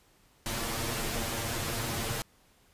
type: noise with comb filter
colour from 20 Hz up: pink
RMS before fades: -33 dBFS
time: 0.46-2.22 s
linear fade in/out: 0 ms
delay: 8.7 ms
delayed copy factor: +1
effects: pink hiss -64 dBFS RMS until 2.73 s + resampled to 32000 Hz